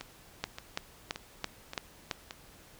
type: two click trains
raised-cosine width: 0.2 ms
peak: -14 / -22 dBFS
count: 6 / 5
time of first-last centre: 0.44-2.112 / 0.01-2.309 s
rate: 2.99 / 1.74 Hz
effects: pink hiss -56 dBFS RMS until 2.79 s